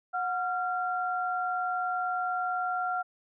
sine tone pair together, 730.5 / 1379 Hz, F#5 / F6, -22 / -22 cents, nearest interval major seventh, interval 1100 cents, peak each -30 / -31 dBFS, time 0.13-3.03 s, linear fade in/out 20 ms, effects none

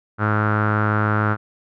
sawtooth tone with low-pass filter, 106.2 Hz, G#2, 39 cents sharp, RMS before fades -19 dBFS, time 0.18-1.37 s, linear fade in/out 50 ms, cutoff 1400 Hz, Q 6.5, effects none

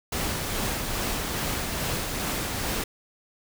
pink noise with tremolo, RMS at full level -28 dBFS, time 0.12-2.84 s, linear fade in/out 5 ms, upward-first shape sine, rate 2.4 Hz, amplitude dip 25%, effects none

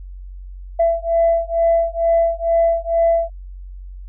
sine beating tone pair, 668 / 670.2 Hz, E5 / E5, +23 / +29 cents, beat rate 2.2 Hz, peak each -16 dBFS, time 0.79-3.3 s, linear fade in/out 10 ms, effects tanh soft clip ceiling -7 dBFS + added 46 Hz sine -31 dBFS peak until 4.08 s

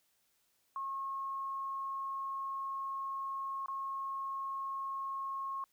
sine tone with dropouts, 1085 Hz, C#6, 37 cents flat, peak -36 dBFS, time 0.76-5.64 s, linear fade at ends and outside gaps 1 ms, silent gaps 3.66-3.683 s, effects white hiss -75 dBFS RMS until 5.72 s

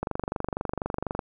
click train, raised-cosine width 1 ms, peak -14 dBFS, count 29, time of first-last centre 0.03-1.192 s, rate 24.1 Hz, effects none

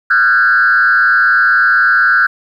sine tone with frequency modulation, 1500 Hz, F#6, 23 cents sharp, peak -6 dBFS, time 0.1-2.27 s, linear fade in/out 10 ms, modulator 116 Hz, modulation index 1.2, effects tanh soft clip ceiling -3 dBFS + 8-bit

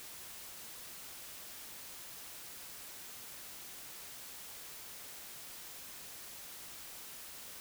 silence, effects white hiss -49 dBFS RMS until 7.6 s

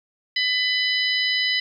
harmonic tone, 1000 Hz, B5, 21 cents sharp, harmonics 2 / 3 / 4 / 5, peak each -23 / -25 / -26 / -27 dBFS, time 0.36-1.6 s, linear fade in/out 5 ms, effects 9-bit

